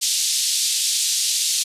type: band-pass noise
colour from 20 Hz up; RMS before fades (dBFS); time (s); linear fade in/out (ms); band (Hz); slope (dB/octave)
pink; -21; 0.01-1.64; 20; 3700 to 10000; 24
effects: resampled to 32000 Hz